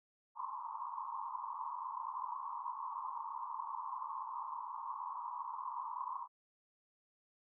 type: band-pass noise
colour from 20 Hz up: white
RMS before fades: -43 dBFS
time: 0.35-6.28 s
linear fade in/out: 50 ms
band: 910 to 1100 Hz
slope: 96 dB/octave
effects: none